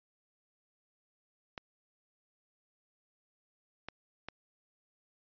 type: clicks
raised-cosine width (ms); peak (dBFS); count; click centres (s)
0.3; -24; 3; 1.578 / 3.886 / 4.286
effects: resampled to 11025 Hz